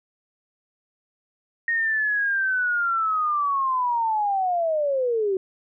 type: linear sweep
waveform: sine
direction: down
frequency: 1864.7 to 370 Hz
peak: -20 dBFS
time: 1.68-5.37 s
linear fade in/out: 2 ms
effects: none